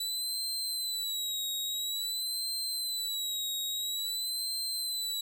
sawtooth tone with vibrato, 3951 Hz, B7, in tune, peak -29 dBFS, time 0-5.21 s, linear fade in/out 5 ms, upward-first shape sine, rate 0.49 Hz, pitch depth 74 cents each way, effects none

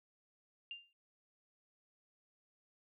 sine tone with exponential decay, 2794 Hz, F7, in tune, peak -40 dBFS, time 0.71-0.93 s, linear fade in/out 1 ms, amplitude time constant 47 ms, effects none

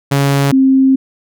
sawtooth / sine tone pair in turn, 139.7 / 265.9 Hz, C#3 / C4, +14 / +28 cents, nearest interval major seventh, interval 1114 cents, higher second, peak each -6 dBFS, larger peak neither, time 0.11-0.52 / 0.52-0.96 s, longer second, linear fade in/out 10 ms, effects none

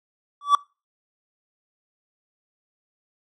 triangle tone with exponential growth, 1150 Hz, D6, 37 cents flat, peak -6 dBFS, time 0.41-0.55 s, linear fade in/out 2 ms, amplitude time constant 30 ms, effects noise-tail reverb RT60 0.3 s tail -24 dB re dry + MP3 48 kbps

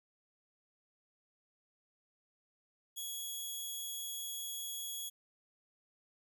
10% pulse tone, 3345 Hz, G#7, 12 cents sharp, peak -32 dBFS, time 2.96-5.1 s, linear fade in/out 20 ms, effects none

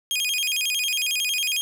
sawtooth tone with vibrato, 2830 Hz, F7, 22 cents sharp, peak -19 dBFS, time 0.11-1.61 s, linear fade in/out 0 ms, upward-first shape square, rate 11 Hz, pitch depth 230 cents each way, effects none

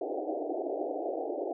pink band-pass noise, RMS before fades -34 dBFS, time 0.01-1.53 s, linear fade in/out 5 ms, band 290 to 770 Hz, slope 96 dB/octave, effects none

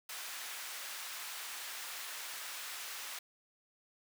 pink high-pass noise, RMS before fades -44 dBFS, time 0.09-3.19 s, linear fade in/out 5 ms, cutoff 1300 Hz, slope 12 dB/octave, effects none

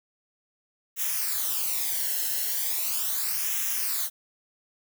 blue noise with flanger, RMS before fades -28 dBFS, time 0.96-4.1 s, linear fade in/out 50 ms, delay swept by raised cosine 0.22 to 0.85 ms, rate 0.38 Hz, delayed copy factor -0.7, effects none

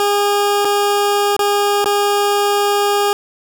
20% pulse tone with dropouts, 407.8 Hz, G#4, 32 cents flat, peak -8 dBFS, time 0-3.13 s, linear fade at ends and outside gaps 1 ms, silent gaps 0.648-0.652 / 1.366-1.392 / 1.844-1.858 s, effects none

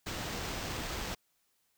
pink noise with sample-and-hold, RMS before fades -38 dBFS, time 0.06-1.15 s, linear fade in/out 10 ms, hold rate 11025 Hz, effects white hiss -75 dBFS RMS until 1.77 s

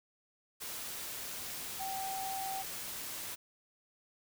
sine tone in noise, 771 Hz, G5, 29 cents flat, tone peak -37 dBFS, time 1.79-2.63 s, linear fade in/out 20 ms, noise white, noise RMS -42 dBFS, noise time 0.6-3.36 s, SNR +2 dB, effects none

